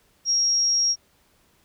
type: tone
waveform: sine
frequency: 5600 Hz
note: F8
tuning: 4 cents sharp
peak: -18 dBFS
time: 0.25-0.96 s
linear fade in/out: 50 ms
effects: pink hiss -62 dBFS RMS until 1.64 s